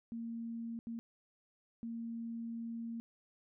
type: tone bursts at uneven times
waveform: sine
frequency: 230.6 Hz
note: A#3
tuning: 19 cents flat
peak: -39 dBFS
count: 3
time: 0.12-0.79 / 0.87-0.99 / 1.83-3 s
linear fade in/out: 0 ms
effects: none